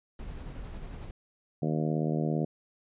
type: noise with tremolo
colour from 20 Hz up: brown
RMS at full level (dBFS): -39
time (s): 0.19-1.11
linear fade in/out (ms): 2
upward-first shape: sine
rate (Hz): 11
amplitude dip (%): 30
type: harmonic tone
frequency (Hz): 77.78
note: D#2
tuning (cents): 0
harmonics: 2 / 3 / 4 / 5 / 6 / 7 / 8 / 9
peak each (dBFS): -29 / -33 / -35 / -37 / -39 / -40 / -41 / -42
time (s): 1.62-2.45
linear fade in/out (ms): 5
effects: resampled to 8000 Hz